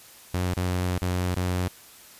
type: tone with dropouts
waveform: sawtooth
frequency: 90.5 Hz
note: F#2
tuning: 38 cents flat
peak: -20 dBFS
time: 0.34-1.68 s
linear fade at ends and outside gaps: 0 ms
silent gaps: 0.538-0.569 / 0.982-1.02 / 1.345-1.365 s
effects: white hiss -49 dBFS RMS until 2.19 s + resampled to 32000 Hz